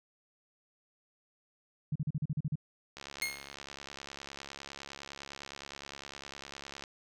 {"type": "tone bursts", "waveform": "sine", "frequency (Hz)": 150, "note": "D3", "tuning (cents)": 37, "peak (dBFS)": -29, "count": 9, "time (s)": [1.92, 2.556], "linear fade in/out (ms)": 5, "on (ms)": 36, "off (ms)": 39}
{"type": "click train", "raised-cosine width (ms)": 0.2, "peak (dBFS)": -26, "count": 271, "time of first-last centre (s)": [2.97, 6.838], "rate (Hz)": 69.8}
{"type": "tone with exponential decay", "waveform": "sawtooth", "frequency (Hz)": 2149, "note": "C7", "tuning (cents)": 46, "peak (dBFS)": -25, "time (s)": [3.22, 3.54], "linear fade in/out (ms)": 0, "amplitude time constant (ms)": 68}
{"effects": []}